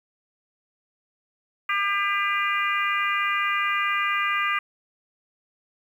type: harmonic tone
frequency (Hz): 400.5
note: G4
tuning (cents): +37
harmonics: 3 / 4 / 5 / 6 / 7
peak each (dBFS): -25 / -30 / -27 / -29 / -33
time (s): 1.69-4.59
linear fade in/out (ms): 5
effects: 9-bit